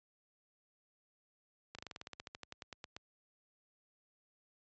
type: slowing click train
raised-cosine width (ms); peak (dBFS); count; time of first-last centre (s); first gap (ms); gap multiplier
0.2; -28; 18; 1.75-2.965; 36; 1.08
effects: high-pass 60 Hz 12 dB/octave + resampled to 16000 Hz